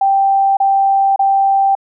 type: tone bursts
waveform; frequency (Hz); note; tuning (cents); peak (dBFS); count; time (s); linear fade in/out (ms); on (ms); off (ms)
sine; 784; G5; 0; -9; 3; 0.01-1.752; 5; 560; 31
effects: none